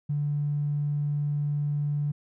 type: tone with tanh clipping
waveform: triangle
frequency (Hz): 146.2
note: D3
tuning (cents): -7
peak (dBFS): -24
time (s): 0.09-2.12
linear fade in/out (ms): 10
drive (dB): 2
effects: none